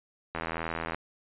click train, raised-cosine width 0.5 ms, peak -17 dBFS, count 50, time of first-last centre 0.35-0.946 s, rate 82.2 Hz, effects resampled to 8000 Hz

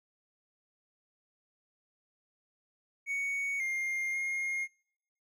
triangle tone with pitch steps, 2230 / 2117 / 2136 Hz, C#7 / C7 / C7, +10 / +20 / +35 cents, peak -29 dBFS, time 3.06-4.68 s, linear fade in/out 50 ms, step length 540 ms, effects noise-tail reverb RT60 0.8 s tail -26 dB re dry

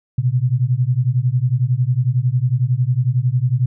sine beating tone pair, 120 / 131 Hz, B2 / C3, -49 / +2 cents, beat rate 11 Hz, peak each -17 dBFS, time 0.18-3.66 s, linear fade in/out 5 ms, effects none

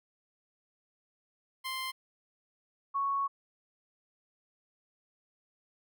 15% pulse / sine tone pair in turn, 1046.5 / 1108.7 Hz, C6 / C#6, 0 / 0 cents, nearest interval minor second, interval 100 cents, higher second, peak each -28 dBFS, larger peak neither, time 1.64-1.92 / 2.94-3.28 s, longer second, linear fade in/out 20 ms, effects none

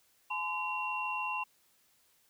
sine tone cluster, 849 / 1022 / 2743 Hz, G#5 / C6 / F7, +38 / -41 / -32 cents, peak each -39 / -36 / -36 dBFS, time 0.3-1.44 s, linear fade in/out 10 ms, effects white hiss -69 dBFS RMS until 2.29 s

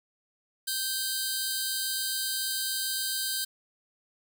15% pulse tone cluster, 1564 / 3795 / 4116 / 4605 / 4891 Hz, G6 / A#7 / C8 / D8 / D#8, -4 / +30 / -29 / -35 / -31 cents, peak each -29 dBFS, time 0.67-3.45 s, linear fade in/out 10 ms, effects none

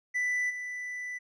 triangle tone with level steps, 1985 Hz, B6, 8 cents sharp, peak -25 / -33 dBFS, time 0.14-1.19 s, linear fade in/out 20 ms, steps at 0.49 s, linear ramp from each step 20 ms, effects resampled to 22050 Hz

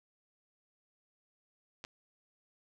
clicks, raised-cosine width 0.2 ms, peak -27 dBFS, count 2, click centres 1.841 / 1.849 s, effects none

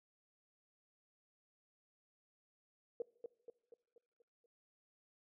sine tone with echo, 471.7 Hz, A#4, 20 cents sharp, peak -36 dBFS, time 3-3.02 s, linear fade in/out 2 ms, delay 240 ms, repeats 6, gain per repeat -6 dB, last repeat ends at 4.46 s, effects noise-tail reverb RT60 0.8 s tail -22 dB re dry

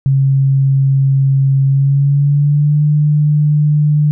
sine tone with pitch glide, 136.1 to 149.28 Hz, C#3 to D3, -31 to +29 cents, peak -8 dBFS, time 0.06-4.11 s, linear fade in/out 0 ms, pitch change +160 cents, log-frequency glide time 1.65-2.81 s, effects none

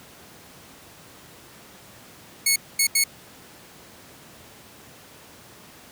10% pulse tone bursts at uneven times, 2202 Hz, C#7, 12 cents flat, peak -8 dBFS, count 3, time 2.46-2.56 / 2.79-2.87 / 2.95-3.04 s, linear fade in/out 5 ms, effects pink hiss -47 dBFS RMS until 5.91 s + high-pass 100 Hz 12 dB/octave

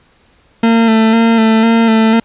40% pulse tone with vibrato, 225.3 Hz, A3, 41 cents sharp, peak -6 dBFS, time 0.63-2.2 s, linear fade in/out 5 ms, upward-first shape square, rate 2 Hz, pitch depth 25 cents each way, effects pink hiss -51 dBFS RMS until 2.24 s + resampled to 8000 Hz

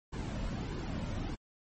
brown noise with flanger, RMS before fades -37 dBFS, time 0.12-1.36 s, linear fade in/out 20 ms, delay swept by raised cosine 1.5 to 2.6 ms, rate 1.6 Hz, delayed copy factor -0.5, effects MP3 32 kbps

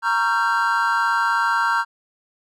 triangle chord, G half-diminished seventh, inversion first, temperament equal with one note detuned, 932.3 / 1108.7 / 1369.7 / 1568 Hz, Bb5 / Db6 / F6 / G6, 0 / 0 / -34 / 0 cents, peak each -20 / -24 / -20 / -21 dBFS, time 0.02-1.85 s, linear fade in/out 50 ms, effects none

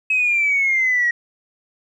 sine exponential sweep, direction down, 2567 to 1893 Hz, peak -14 dBFS, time 0.1-1.11 s, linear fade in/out 5 ms, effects tanh soft clip ceiling -10 dBFS + 9-bit

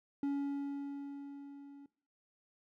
triangle tone with level ramp, 281.3 Hz, C#4, 26 cents sharp, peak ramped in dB -29 to -49 dBFS, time 0.23-1.86 s, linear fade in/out 2 ms, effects noise-tail reverb RT60 0.4 s tail -19 dB re dry

